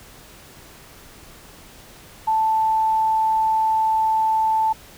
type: tone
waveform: sine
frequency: 880 Hz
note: A5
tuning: in tune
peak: -16 dBFS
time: 2.27-4.73 s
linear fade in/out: 10 ms
effects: pink hiss -45 dBFS RMS until 4.97 s